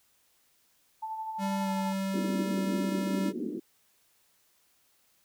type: tone with tremolo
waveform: sine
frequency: 880 Hz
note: A5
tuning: in tune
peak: -32 dBFS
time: 1.02-1.93 s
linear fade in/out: 10 ms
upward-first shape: sine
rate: 12 Hz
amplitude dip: 40%
type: tone with pitch glide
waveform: square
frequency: 196 to 193.41 Hz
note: G3 to G3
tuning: 0 to -23 cents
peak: -30 dBFS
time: 1.38-3.33 s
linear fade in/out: 50 ms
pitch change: -23 cents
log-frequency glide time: 1.63-1.68 s
type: band-pass noise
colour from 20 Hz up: white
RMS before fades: -34 dBFS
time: 2.13-3.6 s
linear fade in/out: 20 ms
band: 210 to 370 Hz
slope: 48 dB/octave
effects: white hiss -68 dBFS RMS until 5.24 s